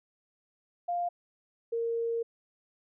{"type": "tone pair in turn", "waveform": "sine", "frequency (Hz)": [700, 462.6], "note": ["F5", "A#4"], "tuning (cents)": [4, -13], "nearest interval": "perfect fifth", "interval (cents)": 717, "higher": "first", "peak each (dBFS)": -28, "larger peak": "neither", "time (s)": [[0.88, 1.09], [1.72, 2.23]], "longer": "second", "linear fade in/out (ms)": 10, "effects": []}